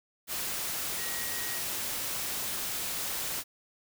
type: tone in noise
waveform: sine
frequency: 1894 Hz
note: A#6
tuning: 27 cents sharp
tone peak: -41 dBFS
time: 0.96-1.62 s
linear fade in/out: 50 ms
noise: white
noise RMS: -34 dBFS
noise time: 0.27-3.44 s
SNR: -10 dB
effects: none